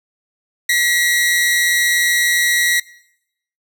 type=tone pair together; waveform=sawtooth; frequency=1920.8 / 2093 Hz; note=B6 / C7; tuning=-49 / 0 cents; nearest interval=minor second; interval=149 cents; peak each=-10 / -18 dBFS; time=0.69-2.8 s; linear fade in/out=5 ms; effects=noise-tail reverb RT60 0.8 s tail -22 dB re dry